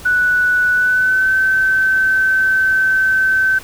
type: tone with pitch glide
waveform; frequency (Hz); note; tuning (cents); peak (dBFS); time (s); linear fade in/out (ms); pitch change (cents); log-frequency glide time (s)
sine; 1480 to 1537.5; F#6 to G6; 0 to -34; -11; 0.05-3.59; 10; +66; 0.73-1.33
effects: pink hiss -36 dBFS RMS until 3.63 s